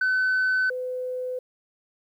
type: tone pair in turn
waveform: sine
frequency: 1515 / 505.6 Hz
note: F#6 / B4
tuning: +40 / +41 cents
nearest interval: octave + perfect fifth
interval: 1899 cents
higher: first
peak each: -18 / -27 dBFS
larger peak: first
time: 0.01-0.7 / 0.7-1.39 s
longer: neither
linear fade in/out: 5 ms
effects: tanh soft clip ceiling -18 dBFS + 10-bit